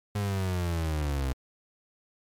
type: linear sweep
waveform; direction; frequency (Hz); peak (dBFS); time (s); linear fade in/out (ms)
35% pulse; down; 103.7 to 64.2; -25; 0.15-1.33; 5
effects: MP3 96 kbps